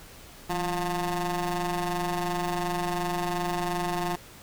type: ring-modulated tone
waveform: 20% pulse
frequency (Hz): 179.8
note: F#3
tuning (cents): -49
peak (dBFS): -19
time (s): 0.49-4.16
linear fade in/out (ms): 10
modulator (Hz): 528
effects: pink hiss -48 dBFS RMS until 4.42 s